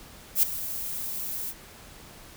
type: noise with ADSR envelope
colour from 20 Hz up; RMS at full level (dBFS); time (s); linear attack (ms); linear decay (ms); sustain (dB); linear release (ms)
violet; -18; 0.35-1.54; 80; 5; -15; 52
effects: pink hiss -48 dBFS RMS until 2.36 s